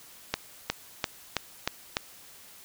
accelerating click train, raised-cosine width 0.2 ms, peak -8 dBFS, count 6, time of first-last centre 0.34-1.969 s, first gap 360 ms, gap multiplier 0.95, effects white hiss -51 dBFS RMS until 2.64 s

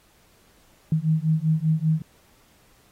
sine beating tone pair, 155.56 / 160.66 Hz, D#3 / E3, 0 / -44 cents, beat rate 5.1 Hz, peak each -22 dBFS, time 0.92-2.02 s, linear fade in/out 2 ms, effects pink hiss -59 dBFS RMS until 2.91 s + AAC 48 kbps

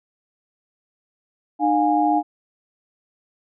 sine tone cluster, 303.5 / 711 / 824 Hz, D#4 / F5 / G#5, -43 / +31 / -14 cents, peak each -20 dBFS, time 1.59-2.23 s, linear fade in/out 50 ms, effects none

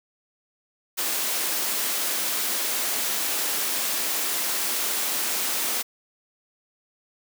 white high-pass noise, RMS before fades -26 dBFS, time 0.97-5.83 s, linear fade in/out 20 ms, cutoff 220 Hz, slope 24 dB/octave, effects none

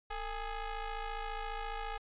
sawtooth ring-modulated tone, 422.3 Hz, G#4, 29 cents sharp, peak -30 dBFS, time 0.1-1.98 s, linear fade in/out 10 ms, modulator 395 Hz, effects resampled to 8000 Hz

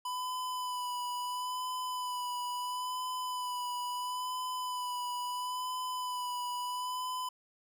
square tone with vibrato, 996 Hz, B5, 14 cents sharp, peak -35 dBFS, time 0.05-7.29 s, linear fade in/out 5 ms, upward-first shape sine, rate 0.74 Hz, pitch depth 23 cents each way, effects none

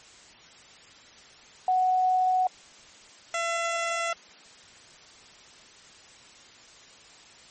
sine / 15% pulse tone pair in turn, 741 / 675 Hz, F#5 / E5, +2 / +41 cents, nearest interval major second, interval 161 cents, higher first, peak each -20 dBFS, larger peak neither, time 1.68-2.47 / 3.34-4.13 s, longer neither, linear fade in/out 2 ms, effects white hiss -51 dBFS RMS until 7.5 s + MP3 32 kbps

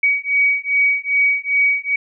sine beating tone pair, 2260 / 2262.5 Hz, C#7 / C#7, +33 / +35 cents, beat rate 2.5 Hz, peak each -17 dBFS, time 0.03-1.96 s, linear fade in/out 5 ms, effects none

